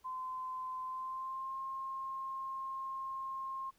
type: tone with pitch glide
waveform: sine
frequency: 1030 to 1066.3 Hz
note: C6 to C6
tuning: -28 to +32 cents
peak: -38 dBFS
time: 0.04-3.71 s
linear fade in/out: 20 ms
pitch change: +60 cents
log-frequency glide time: 0.83-1.58 s
effects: pink hiss -71 dBFS RMS until 3.78 s

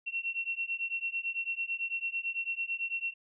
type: beating tone pair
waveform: sine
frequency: 2718 / 2727 Hz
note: F7 / F7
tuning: -48 / -42 cents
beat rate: 9 Hz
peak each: -35 / -35 dBFS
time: 0.06-3.14 s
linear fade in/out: 20 ms
effects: none

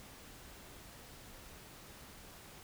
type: silence
effects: pink hiss -54 dBFS RMS until 2.63 s

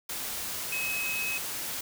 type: tone in noise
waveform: sine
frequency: 2557 Hz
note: D#7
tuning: 47 cents sharp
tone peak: -30 dBFS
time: 0.72-1.38 s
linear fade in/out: 5 ms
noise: white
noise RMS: -35 dBFS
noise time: 0.09-1.81 s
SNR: +2 dB
effects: none

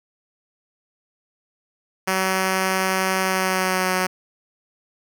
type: tone with pitch glide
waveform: 5% pulse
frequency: 188.9 to 185.01 Hz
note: F#3 to F#3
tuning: +36 to 0 cents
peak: -8 dBFS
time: 2.07-4.07 s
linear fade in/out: 10 ms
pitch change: -36 cents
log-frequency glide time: 3.23-3.91 s
effects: none

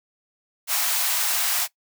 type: high-pass noise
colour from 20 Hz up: white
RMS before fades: -23 dBFS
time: 0.67-1.68 s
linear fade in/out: 50 ms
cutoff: 630 Hz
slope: 96 dB/octave
effects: noise-tail reverb RT60 0.1 s tail -19 dB re dry

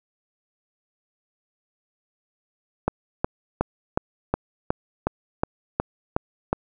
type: click train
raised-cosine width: 1 ms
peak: -6 dBFS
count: 11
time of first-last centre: 2.88-6.53 s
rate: 2.74 Hz
effects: none

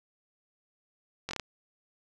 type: slowing click train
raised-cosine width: 0.2 ms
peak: -17 dBFS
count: 5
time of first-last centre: 1.29-1.397 s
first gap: 20 ms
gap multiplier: 1.2
effects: none

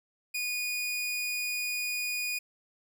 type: tone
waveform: sawtooth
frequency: 2460 Hz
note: D#7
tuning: 20 cents flat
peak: -27 dBFS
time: 0.34-2.39 s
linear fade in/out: 10 ms
effects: none

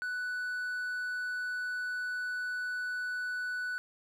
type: tone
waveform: triangle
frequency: 1486 Hz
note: F#6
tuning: 7 cents sharp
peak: -31 dBFS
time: 0.02-3.78 s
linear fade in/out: 0 ms
effects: none

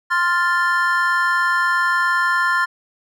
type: chord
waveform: triangle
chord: F major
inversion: second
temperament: equal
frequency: 1046.5 / 1396.9 / 1760 Hz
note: C6 / F6 / A6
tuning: 0 / 0 / 0 cents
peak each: -18 dBFS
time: 0.1-2.66 s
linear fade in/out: 20 ms
effects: none

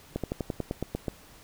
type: slowing click train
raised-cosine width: 2 ms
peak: -16 dBFS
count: 10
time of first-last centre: 0.16-1.082 s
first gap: 77 ms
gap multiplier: 1.07
effects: pink hiss -53 dBFS RMS until 1.43 s

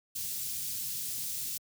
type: band-stop noise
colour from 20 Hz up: white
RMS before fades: -36 dBFS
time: 0.15-1.58 s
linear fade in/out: 10 ms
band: 150 to 4500 Hz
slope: 12 dB/octave
effects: high-pass 80 Hz 12 dB/octave

